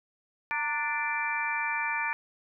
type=harmonic tone with a mistuned harmonic; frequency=293.7 Hz; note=D4; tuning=in tune; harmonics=3 / 4 / 5 / 6 / 7 / 8; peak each=-33 / -38 / -38 / -33 / -43 / -32 dBFS; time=0.51-2.13 s; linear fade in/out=0 ms; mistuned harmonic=3; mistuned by=+62 cents; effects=none

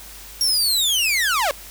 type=linear sweep; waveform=sawtooth; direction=down; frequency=5620 to 523.3 Hz; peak=-14 dBFS; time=0.41-1.51 s; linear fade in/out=0 ms; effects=added 50 Hz sine -44 dBFS peak until 1.7 s + white hiss -40 dBFS RMS until 1.7 s

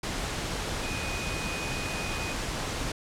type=tone in noise; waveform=sine; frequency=2489 Hz; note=D#7; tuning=in tune; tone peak=-37 dBFS; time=0.83-2.33 s; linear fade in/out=5 ms; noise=pink; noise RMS=-32 dBFS; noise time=0.03-2.92 s; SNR=-8 dB; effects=low-pass 8000 Hz 12 dB/octave

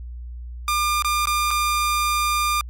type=tone with dropouts; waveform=sawtooth; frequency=1200 Hz; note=D6; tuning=37 cents sharp; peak=-15 dBFS; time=0.68-2.61 s; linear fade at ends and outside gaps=1 ms; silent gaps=1.023-1.046 / 1.256-1.271 / 1.507-1.511 s; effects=added 60 Hz sine -31 dBFS peak until 2.69 s + MP3 64 kbps

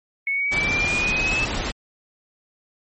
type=exponential sweep; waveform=sine; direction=up; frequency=2196 to 2630 Hz; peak=-20 dBFS; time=0.27-1.45 s; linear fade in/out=2 ms
type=noise; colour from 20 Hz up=pink; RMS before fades=-26 dBFS; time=0.51-1.72 s; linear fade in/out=20 ms
effects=MP3 32 kbps

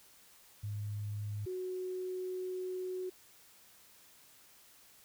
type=tone pair in turn; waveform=sine; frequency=104 / 368.8 Hz; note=G#2 / F#4; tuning=+3 / -6 cents; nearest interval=octave + minor seventh; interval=2191 cents; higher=second; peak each=-36 / -36 dBFS; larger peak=neither; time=0.63-1.46 / 1.46-3.1 s; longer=second; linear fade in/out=10 ms; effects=white hiss -61 dBFS RMS until 5.04 s

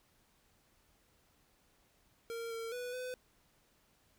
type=tone with pitch steps; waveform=square; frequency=461.7 / 456 / 492.7 / 504 Hz; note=A#4 / A#4 / B4 / B4; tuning=-17 / -38 / -4 / +35 cents; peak=-40 dBFS; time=2.3-3.14 s; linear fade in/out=0 ms; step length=210 ms; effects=pink hiss -71 dBFS RMS until 4.18 s

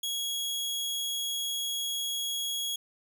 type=tone; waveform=sawtooth; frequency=3322 Hz; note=G#7; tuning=in tune; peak=-27 dBFS; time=0.03-2.76 s; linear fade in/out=5 ms; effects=none

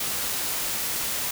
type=noise; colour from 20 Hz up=white; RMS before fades=-28 dBFS; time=0-1.31 s; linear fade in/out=5 ms; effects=none

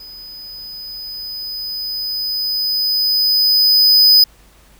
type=tone with level ramp; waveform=square; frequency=5000 Hz; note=D#8; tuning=8 cents sharp; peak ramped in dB=-34 to -6 dBFS; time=0-4.24 s; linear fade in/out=5 ms; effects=added 50 Hz sine -49 dBFS peak until 4.79 s + pink hiss -50 dBFS RMS until 4.79 s

